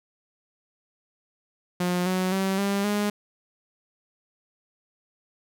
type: tone with pitch steps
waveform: sawtooth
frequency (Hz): 178.6 / 185.22 / 192.08 / 199.2 / 206.6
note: F3 / F#3 / G3 / G3 / G#3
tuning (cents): +39 / +2 / -35 / +28 / -9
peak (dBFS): -19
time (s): 1.8-3.1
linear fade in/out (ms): 5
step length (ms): 260
effects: none